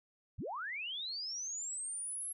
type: linear sweep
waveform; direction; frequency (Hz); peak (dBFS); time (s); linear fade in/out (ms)
sine; up; 41.2 to 11270; -38; 0.38-2.33; 10
effects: none